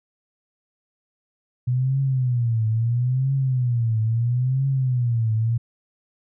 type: tone with vibrato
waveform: sine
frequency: 122.5 Hz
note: B2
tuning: 14 cents flat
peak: -18 dBFS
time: 1.67-5.58 s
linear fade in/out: 10 ms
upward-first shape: triangle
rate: 0.75 Hz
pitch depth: 200 cents each way
effects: none